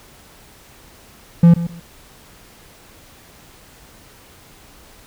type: tone with echo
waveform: triangle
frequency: 170 Hz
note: F3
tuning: 46 cents flat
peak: -3 dBFS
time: 1.43-1.54 s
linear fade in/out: 5 ms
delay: 130 ms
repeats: 2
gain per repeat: -14 dB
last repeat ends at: 1.8 s
effects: pink hiss -46 dBFS RMS until 5.06 s